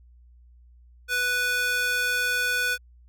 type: tone with high-pass filter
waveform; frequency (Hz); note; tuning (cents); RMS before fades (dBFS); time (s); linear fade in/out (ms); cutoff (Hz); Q
square; 493.9; B4; 0; -25; 1.08-2.78; 50; 1500; 1.8
effects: added 60 Hz sine -50 dBFS peak until 3.08 s